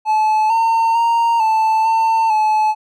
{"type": "tone with pitch steps", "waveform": "triangle", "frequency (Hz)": [864, 909, 928, 881, 897, 861], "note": ["A5", "A#5", "A#5", "A5", "A5", "A5"], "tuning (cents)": [-32, -44, -8, 2, 33, -38], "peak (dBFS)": -10, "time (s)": [0.05, 2.75], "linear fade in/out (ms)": 50, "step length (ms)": 450, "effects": []}